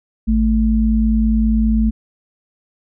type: tone pair together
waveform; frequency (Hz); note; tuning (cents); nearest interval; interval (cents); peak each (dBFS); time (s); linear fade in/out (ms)
sine; 54.83 / 220; A1 / A3; -5 / 0; 2 octaves; 2405; -15 / -14; 0.27-1.91; 20
effects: none